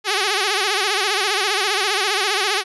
5% pulse tone with vibrato, 400 Hz, G4, 35 cents sharp, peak -6 dBFS, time 0.04-2.64 s, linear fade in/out 50 ms, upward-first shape sine, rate 15 Hz, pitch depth 130 cents each way, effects resampled to 24000 Hz

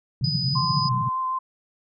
white band-pass noise, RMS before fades -26 dBFS, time 0.21-1.09 s, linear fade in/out 2 ms, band 120 to 160 Hz, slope 48 dB/octave
sine tone, 4978 Hz, D#8, in tune, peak -25 dBFS, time 0.24-0.89 s, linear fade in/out 5 ms
sine tone with vibrato, 1038 Hz, C6, 14 cents flat, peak -23 dBFS, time 0.55-1.39 s, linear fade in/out 10 ms, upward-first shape triangle, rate 6.6 Hz, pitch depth 14 cents each way
effects none

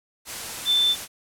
sine tone in noise, 3538 Hz, A7, 9 cents sharp, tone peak -17 dBFS, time 0.65-0.96 s, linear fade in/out 50 ms, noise white, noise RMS -33 dBFS, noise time 0.25-1.08 s, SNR +13 dB, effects low-pass 12000 Hz 12 dB/octave

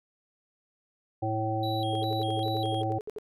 harmonic tone, 109.8 Hz, A2, 3 cents flat, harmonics 1 / 3 / 5 / 7, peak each -31 / -33 / -35 / -31 dBFS, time 1.22-2.99 s, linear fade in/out 10 ms
triangle tone with vibrato, 3576 Hz, A7, 27 cents sharp, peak -36 dBFS, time 1.63-2.82 s, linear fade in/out 2 ms, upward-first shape square, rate 2.5 Hz, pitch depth 160 cents each way
sine tone bursts, 427.1 Hz, G#4, 48 cents sharp, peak -33 dBFS, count 15, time 1.93-3.185 s, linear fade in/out 0 ms, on 23 ms, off 65 ms
effects none

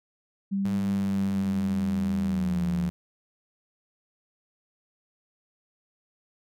sine tone with pitch glide, 196.5 to 177.1 Hz, G3 to F3, +4 to +24 cents, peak -24 dBFS, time 0.51-2.9 s, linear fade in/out 20 ms, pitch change -180 cents, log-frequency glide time 2.23-2.62 s
sawtooth exponential sweep, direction down, 103.8 to 77.3 Hz, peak -30 dBFS, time 0.65-2.9 s, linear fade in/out 0 ms
effects none

